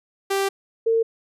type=tone pair in turn; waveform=sawtooth / sine; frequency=392 / 453.8 Hz; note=G4 / A#4; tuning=0 / -47 cents; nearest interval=minor third; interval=253 cents; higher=second; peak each=-16 dBFS; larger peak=neither; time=0.3-0.49 / 0.86-1.03 s; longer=first; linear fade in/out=10 ms; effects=resampled to 32000 Hz